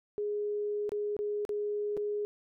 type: tone with dropouts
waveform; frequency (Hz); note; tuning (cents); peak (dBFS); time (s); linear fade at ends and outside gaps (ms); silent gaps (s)
sine; 415.3; G#4; 0; -30; 0.18-2.25; 0; 0.893-0.919 / 1.166-1.19 / 1.451-1.492 / 1.968-1.974
effects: none